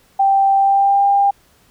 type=tone with pitch glide; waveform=sine; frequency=784 to 799.5 Hz; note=G5 to G5; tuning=0 to +34 cents; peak=-10 dBFS; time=0.19-1.31 s; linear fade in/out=10 ms; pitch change=+34 cents; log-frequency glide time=0.56-1.05 s; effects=pink hiss -54 dBFS RMS until 1.7 s